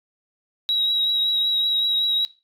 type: tone with vibrato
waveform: sine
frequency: 3849 Hz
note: B7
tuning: 45 cents flat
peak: -17 dBFS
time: 0.69-2.25 s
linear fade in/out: 0 ms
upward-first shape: triangle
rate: 5.3 Hz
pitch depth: 23 cents each way
effects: noise-tail reverb RT60 0.3 s tail -19 dB re dry + tanh soft clip ceiling -14 dBFS